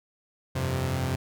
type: chord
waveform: sawtooth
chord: F suspended second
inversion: none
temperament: equal with one note detuned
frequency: 87.31 / 97.55 / 130.81 Hz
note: F2 / G2 / C3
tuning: 0 / -8 / 0 cents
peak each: -27 / -30 / -24 dBFS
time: 0.55-1.16 s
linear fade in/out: 10 ms
effects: none